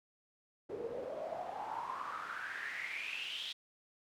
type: noise with band-pass filter sweep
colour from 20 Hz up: pink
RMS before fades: -42 dBFS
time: 0.69-3.53 s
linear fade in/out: 10 ms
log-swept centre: 410 to 3500 Hz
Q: 8.3
effects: none